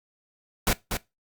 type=noise with echo; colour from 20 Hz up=pink; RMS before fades=-22 dBFS; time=0.67-0.73 s; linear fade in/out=2 ms; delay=240 ms; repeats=1; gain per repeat=-6 dB; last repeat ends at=0.97 s; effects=noise-tail reverb RT60 0.2 s tail -20 dB re dry + Opus 48 kbps